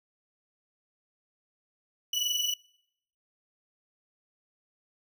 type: tone pair together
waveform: 30% pulse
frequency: 2944 / 2966 Hz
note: F#7 / F#7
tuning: -9 / +4 cents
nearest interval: unison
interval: 13 cents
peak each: -27 dBFS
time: 2.13-2.54 s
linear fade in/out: 5 ms
effects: noise-tail reverb RT60 0.8 s tail -26 dB re dry